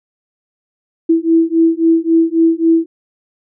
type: beating tone pair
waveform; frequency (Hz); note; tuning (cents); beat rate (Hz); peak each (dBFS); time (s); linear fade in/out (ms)
sine; 326.9 / 330.6; E4 / E4; -14 / +5; 3.7; -12; 1.09-2.86; 10
effects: none